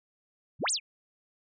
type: exponential two-way sweep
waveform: sine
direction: up then down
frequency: 87.31 to 9397 to 2158 Hz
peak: -26 dBFS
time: 0.59-0.8 s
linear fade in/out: 50 ms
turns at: 0.71 s
effects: none